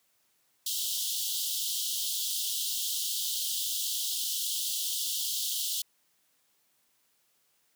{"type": "high-pass noise", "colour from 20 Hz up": "pink", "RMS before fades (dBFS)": -32, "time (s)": [0.66, 5.82], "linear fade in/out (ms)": 5, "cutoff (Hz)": 3000, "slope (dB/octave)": 96, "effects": ["white hiss -71 dBFS RMS until 7.75 s", "high-pass 100 Hz 12 dB/octave"]}